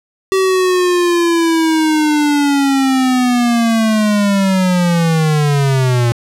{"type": "linear sweep", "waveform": "square", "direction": "down", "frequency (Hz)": [384.1, 116.54], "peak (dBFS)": -11, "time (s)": [0.32, 6.12], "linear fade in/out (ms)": 0, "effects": ["low-pass 11000 Hz 12 dB/octave"]}